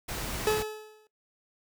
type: noise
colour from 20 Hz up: pink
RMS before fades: -35 dBFS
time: 0.08-0.63 s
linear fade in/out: 10 ms
type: tone with exponential decay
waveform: 40% pulse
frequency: 429.7 Hz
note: A4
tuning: 41 cents flat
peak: -20 dBFS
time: 0.47-1.07 s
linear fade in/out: 1 ms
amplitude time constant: 130 ms
effects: noise-tail reverb RT60 0.1 s tail -17 dB re dry